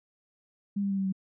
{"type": "tone with pitch steps", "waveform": "sine", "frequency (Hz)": [201.2, 198.43, 195.7, 193, 190.35], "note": ["G3", "G3", "G3", "G3", "F#3"], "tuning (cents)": [45, 21, -3, -27, 49], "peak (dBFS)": -26, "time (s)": [0.76, 1.125], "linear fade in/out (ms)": 10, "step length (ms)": 73, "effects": []}